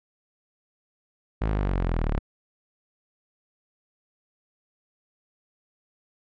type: linear sweep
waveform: sawtooth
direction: down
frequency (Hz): 55 to 34.51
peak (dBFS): -19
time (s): 1.41-2.19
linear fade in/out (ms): 10
effects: low-pass 2000 Hz 12 dB/octave